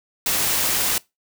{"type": "noise", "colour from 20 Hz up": "white", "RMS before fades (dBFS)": -21, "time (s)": [0.26, 0.98], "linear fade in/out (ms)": 2, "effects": ["noise-tail reverb RT60 0.2 s tail -22 dB re dry"]}